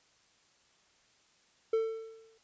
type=tone with exponential decay; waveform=triangle; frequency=447 Hz; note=A4; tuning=27 cents sharp; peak=-22 dBFS; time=1.73-2.38 s; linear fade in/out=5 ms; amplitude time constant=140 ms; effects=white hiss -67 dBFS RMS until 2.43 s + resampled to 16000 Hz

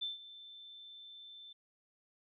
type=tone with ADSR envelope; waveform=sine; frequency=3542 Hz; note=A7; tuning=11 cents sharp; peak=-34 dBFS; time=0.01-1.53 s; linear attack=16 ms; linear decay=150 ms; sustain=-16 dB; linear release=8 ms; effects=none

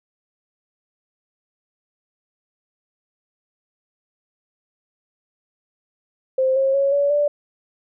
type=tone with pitch steps; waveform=sine; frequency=523.3 / 538 / 553.1 / 568.7 / 584.7 Hz; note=C5 / C5 / C#5 / C#5 / D5; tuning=0 / +48 / -4 / +44 / -8 cents; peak=-15 dBFS; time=6.38-7.28 s; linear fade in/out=5 ms; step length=180 ms; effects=none

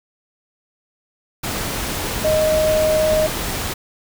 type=tone in noise; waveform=sine; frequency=622.3 Hz; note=D#5; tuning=in tune; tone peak=-14 dBFS; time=2.24-3.27 s; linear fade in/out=10 ms; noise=pink; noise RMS=-24 dBFS; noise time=1.43-3.74 s; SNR=+7 dB; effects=none

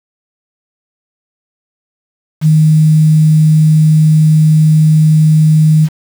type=tone with quantisation; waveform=sine; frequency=155.56 Hz; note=D#3; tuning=in tune; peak=-4 dBFS; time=2.41-5.89 s; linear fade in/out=50 ms; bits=5; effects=none

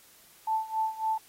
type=tone with tremolo; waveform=sine; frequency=880 Hz; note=A5; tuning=in tune; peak=-24 dBFS; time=0.47-1.18 s; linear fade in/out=5 ms; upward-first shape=sine; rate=3.6 Hz; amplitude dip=85%; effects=white hiss -57 dBFS RMS until 1.28 s + AAC 48 kbps

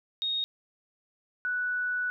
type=tone pair in turn; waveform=sine; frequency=3729 / 1479.9 Hz; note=A#7 / F#6; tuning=0 / 0 cents; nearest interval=octave + major third; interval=1600 cents; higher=first; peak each=-27 dBFS; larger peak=neither; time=0.22-0.44 / 1.45-2.1 s; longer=second; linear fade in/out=0 ms; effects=none

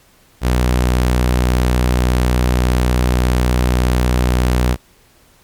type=tone; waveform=sawtooth; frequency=61.74 Hz; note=B1; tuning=in tune; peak=-8 dBFS; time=0.41-4.77 s; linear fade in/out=50 ms; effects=pink hiss -51 dBFS RMS until 5.43 s + MP3 96 kbps

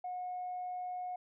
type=tone; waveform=sine; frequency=726 Hz; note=F#5; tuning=33 cents flat; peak=-36 dBFS; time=0.04-1.16 s; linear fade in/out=5 ms; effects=tanh soft clip ceiling -33 dBFS

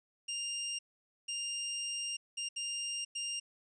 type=tone bursts at uneven times; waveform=20% pulse; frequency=2800 Hz; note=F7; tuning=4 cents sharp; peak=-31 dBFS; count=5; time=0.28-0.79 / 1.28-2.17 / 2.37-2.49 / 2.56-3.05 / 3.15-3.4 s; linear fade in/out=10 ms; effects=resampled to 22050 Hz + 12-bit

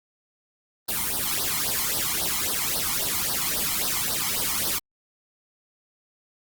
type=noise with flanger; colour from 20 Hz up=white; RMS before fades=-26 dBFS; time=0.88-4.79 s; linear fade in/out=10 ms; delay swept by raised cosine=0.2 to 0.98 ms; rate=3.7 Hz; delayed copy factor=+0.95; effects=Opus 24 kbps

